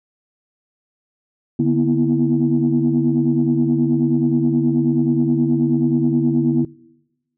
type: tone cluster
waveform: sine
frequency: 144.9 / 239.2 / 248.6 / 329.7 Hz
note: D3 / A#3 / B3 / E4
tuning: -23 / +45 / +12 / 0 cents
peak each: -19 dBFS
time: 1.59-6.65 s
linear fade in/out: 5 ms
effects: noise-tail reverb RT60 1.0 s tail -22 dB re dry + tanh soft clip ceiling -6 dBFS